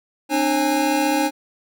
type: tone cluster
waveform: square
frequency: 265.6 / 300.4 / 541 / 824 Hz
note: C4 / D4 / C#5 / G#5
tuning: +26 / +39 / -42 / -14 cents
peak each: -28 / -21 / -26 / -23 dBFS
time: 0.29-1.31 s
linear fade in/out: 50 ms
effects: none